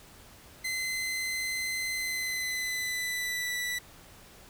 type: tone with pitch glide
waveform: sawtooth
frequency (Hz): 2053 to 1969.4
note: C7 to B6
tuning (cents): -33 to -5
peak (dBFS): -27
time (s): 0.64-3.79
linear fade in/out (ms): 10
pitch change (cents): -72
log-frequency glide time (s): 1.94-3.54
effects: pink hiss -53 dBFS RMS until 4.49 s